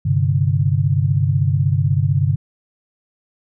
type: chord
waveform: sine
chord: G suspended fourth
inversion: none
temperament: equal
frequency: 98 / 130.81 / 146.83 Hz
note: G2 / C3 / D3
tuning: 0 / 0 / 0 cents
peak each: -18 dBFS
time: 0.05-2.36 s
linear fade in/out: 10 ms
effects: none